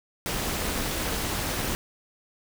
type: noise with amplitude modulation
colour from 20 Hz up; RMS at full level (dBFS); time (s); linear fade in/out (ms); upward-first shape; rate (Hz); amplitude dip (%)
pink; -26; 0.26-1.75; 0; sine; 260; 65
effects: none